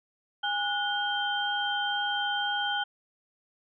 sine tone cluster, 820 / 1463 / 3149 Hz, G#5 / F#6 / G7, -22 / -20 / +7 cents, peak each -31 dBFS, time 0.43-2.84 s, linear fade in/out 10 ms, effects none

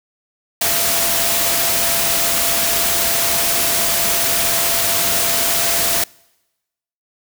sine tone in noise, 677 Hz, E5, 46 cents sharp, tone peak -27 dBFS, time 0.61-6.04 s, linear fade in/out 5 ms, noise white, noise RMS -17 dBFS, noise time 0.61-6.04 s, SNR -13 dB, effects noise-tail reverb RT60 1.0 s tail -26 dB re dry

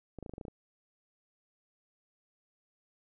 clicks, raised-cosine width 2 ms, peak -29 dBFS, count 9, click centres 0.187 / 0.227 / 0.262 / 0.295 / 0.337 / 0.381 / 0.412 / 0.452 / 0.482 s, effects none

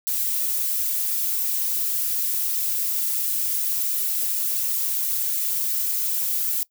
violet noise with flanger, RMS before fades -24 dBFS, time 0.07-6.63 s, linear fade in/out 0 ms, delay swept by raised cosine 1.8 to 3.8 ms, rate 2.8 Hz, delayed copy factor -0.6, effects noise-tail reverb RT60 0.1 s tail -21 dB re dry

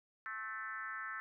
sine tone with frequency modulation, 1541 Hz, G6, 30 cents flat, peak -40 dBFS, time 0.26-1.2 s, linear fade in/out 0 ms, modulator 229 Hz, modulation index 1.6, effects none

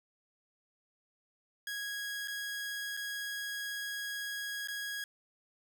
sawtooth tone with dropouts, 1653 Hz, G#6, 9 cents flat, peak -33 dBFS, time 1.67-5.04 s, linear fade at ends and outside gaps 2 ms, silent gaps 2.275-2.281 / 2.968-2.972 / 4.674-4.684 s, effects none

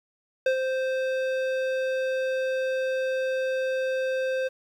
square tone with ADSR envelope, 522 Hz, C5, 4 cents flat, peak -19 dBFS, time 0.46-4.49 s, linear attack 4 ms, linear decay 88 ms, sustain -6 dB, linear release 20 ms, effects low-pass 3000 Hz 12 dB/octave + 9-bit

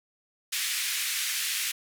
pink band-pass noise, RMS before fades -30 dBFS, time 0.52-1.72 s, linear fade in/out 10 ms, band 1900 to 15000 Hz, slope 24 dB/octave, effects none

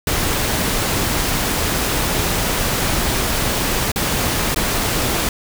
pink noise with dropouts, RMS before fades -19 dBFS, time 0.07-5.29 s, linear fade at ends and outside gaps 2 ms, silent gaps 3.918-3.959 / 4.546-4.56 s, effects none

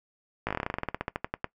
slowing click train, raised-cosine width 0.5 ms, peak -14 dBFS, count 21, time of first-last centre 0.47-1.444 s, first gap 17 ms, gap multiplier 1.1, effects noise-tail reverb RT60 0.1 s tail -20 dB re dry

